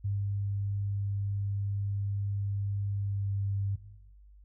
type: tone with pitch glide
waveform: sine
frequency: 100.2 to 99.22 Hz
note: G2 to G2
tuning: +38 to +21 cents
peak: -28 dBFS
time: 0.04-3.76 s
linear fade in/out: 10 ms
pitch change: -17 cents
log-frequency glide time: 3.05-3.28 s
effects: noise-tail reverb RT60 1.0 s tail -18 dB re dry + added 50 Hz sine -52 dBFS peak until 4.44 s